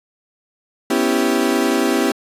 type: chord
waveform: 35% pulse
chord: C# half-diminished seventh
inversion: third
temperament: equal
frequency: 246.9 / 277.2 / 329.6 / 392 Hz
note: B3 / C#4 / E4 / G4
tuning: 0 / 0 / 0 / 0 cents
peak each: -19 dBFS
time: 0.9-2.12 s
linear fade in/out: 5 ms
effects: resampled to 32000 Hz + 8-bit